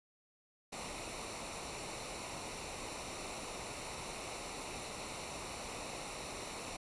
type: noise with comb filter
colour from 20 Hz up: pink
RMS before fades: -44 dBFS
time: 0.72-6.77 s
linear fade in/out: 10 ms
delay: 0.61 ms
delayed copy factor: -0.6
effects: resampled to 24000 Hz